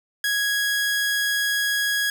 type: tone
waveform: sawtooth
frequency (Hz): 1659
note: G#6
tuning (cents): -2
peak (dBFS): -17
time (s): 0.24-2.1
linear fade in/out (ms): 2
effects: none